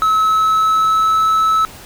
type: tone with pitch glide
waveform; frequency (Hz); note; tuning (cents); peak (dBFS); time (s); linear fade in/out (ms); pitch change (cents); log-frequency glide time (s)
triangle; 1292 to 1302.5; E6 to E6; -35 to -21; -9; 0.02-1.65; 0; +14; 0.19-1.18
effects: pink hiss -37 dBFS RMS until 1.85 s